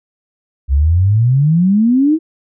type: exponential sweep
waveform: sine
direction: up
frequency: 64.6 to 329.1 Hz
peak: -8 dBFS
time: 0.68-2.19 s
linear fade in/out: 50 ms
effects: none